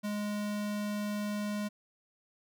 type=tone; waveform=square; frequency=207.7 Hz; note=G#3; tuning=in tune; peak=-33 dBFS; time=0.03-1.69 s; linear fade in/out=20 ms; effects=none